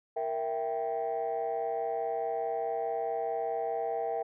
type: chord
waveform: sine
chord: E diminished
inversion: second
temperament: equal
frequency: 466.2 / 659.3 / 784 Hz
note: Bb4 / E5 / G5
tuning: 0 / 0 / 0 cents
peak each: -33 dBFS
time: 0.16-4.23 s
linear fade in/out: 10 ms
effects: tanh soft clip ceiling -24 dBFS